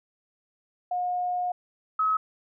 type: tone pair in turn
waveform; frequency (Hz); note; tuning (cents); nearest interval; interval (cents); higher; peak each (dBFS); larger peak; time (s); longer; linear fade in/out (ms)
sine; 719 / 1281.1; F#5 / E6; -50 / -50; minor seventh; 1000; second; -25 / -21; second; 0.91-1.52 / 1.99-2.17; first; 5
effects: none